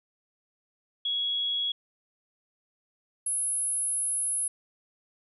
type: tone pair in turn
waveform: sine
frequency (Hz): 3337 / 10594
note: G#7 / E9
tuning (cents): +8 / +8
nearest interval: octave + minor sixth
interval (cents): 2000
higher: second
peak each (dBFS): -26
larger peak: neither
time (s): 1.05-1.72 / 3.26-4.48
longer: second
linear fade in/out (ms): 5
effects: none